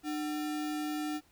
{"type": "tone with sample-and-hold", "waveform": "sine", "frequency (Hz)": 301.9, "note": "D4", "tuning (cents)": 48, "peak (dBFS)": -32, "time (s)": [0.03, 1.21], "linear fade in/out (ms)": 50, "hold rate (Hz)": 1050, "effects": ["pink hiss -66 dBFS RMS until 1.31 s"]}